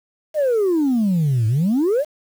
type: exponential two-way sweep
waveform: sine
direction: down then up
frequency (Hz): 637 to 106 to 637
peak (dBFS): -13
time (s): 0.34-2.05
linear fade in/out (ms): 50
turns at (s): 1.47
effects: tanh soft clip ceiling -13 dBFS + 7-bit